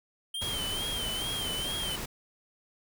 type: tone with vibrato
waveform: square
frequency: 3134 Hz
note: G7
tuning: 1 cent flat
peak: -33 dBFS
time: 0.34-1.96 s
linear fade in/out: 5 ms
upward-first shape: sine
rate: 2.3 Hz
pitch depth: 75 cents each way
type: noise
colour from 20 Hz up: pink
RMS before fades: -37 dBFS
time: 0.41-2.06 s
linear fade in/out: 10 ms
effects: none